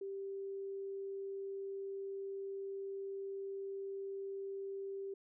sine tone, 392 Hz, G4, in tune, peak -40 dBFS, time 0.01-5.14 s, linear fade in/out 5 ms, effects none

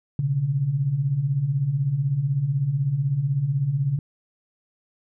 sine beating tone pair, 125.5 / 141.5 Hz, B2 / C#3, +28 / +36 cents, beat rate 16 Hz, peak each -27 / -21 dBFS, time 0.19-3.99 s, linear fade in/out 2 ms, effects none

